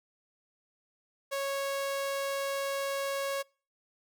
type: tone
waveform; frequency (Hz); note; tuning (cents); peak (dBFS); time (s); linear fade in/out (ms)
sawtooth; 552; C#5; -7; -27; 1.31-3.43; 20
effects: noise-tail reverb RT60 0.4 s tail -26 dB re dry